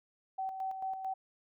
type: tone with tremolo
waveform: sine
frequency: 764 Hz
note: G5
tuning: 45 cents flat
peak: -33 dBFS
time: 0.38-1.14 s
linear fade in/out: 10 ms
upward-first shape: square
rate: 4.5 Hz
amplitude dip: 50%
effects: none